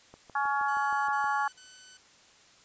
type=click train; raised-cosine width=1 ms; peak=-34 dBFS; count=8; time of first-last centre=0.14-1.242 s; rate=6.35 Hz
type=harmonic tone; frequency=280.6 Hz; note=C#4; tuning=21 cents sharp; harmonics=3 / 4 / 5 / 6; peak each=-29 / -31 / -33 / -35 dBFS; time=0.35-1.48 s; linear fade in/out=5 ms
type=tone bursts; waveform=5% pulse; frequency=1508 Hz; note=F#6; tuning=32 cents sharp; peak=-37 dBFS; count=3; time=0.68-1.972 s; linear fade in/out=5 ms; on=400 ms; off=46 ms
effects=white hiss -58 dBFS RMS until 2.64 s + resampled to 16000 Hz